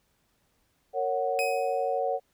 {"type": "chord", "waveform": "sine", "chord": "F# major", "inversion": "first", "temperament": "just", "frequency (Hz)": [462.5, 555, 740], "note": ["A#4", "C#5", "F#5"], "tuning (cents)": [-14, 2, 0], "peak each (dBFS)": [-31, -29, -29], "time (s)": [0.93, 2.2], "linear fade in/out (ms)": 50}
{"type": "tone with exponential decay", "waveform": "40% pulse", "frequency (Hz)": 2526, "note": "D#7", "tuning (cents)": 26, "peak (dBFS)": -26, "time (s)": [1.39, 1.99], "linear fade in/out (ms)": 0, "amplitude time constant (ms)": 130}
{"effects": ["pink hiss -71 dBFS RMS until 2.33 s"]}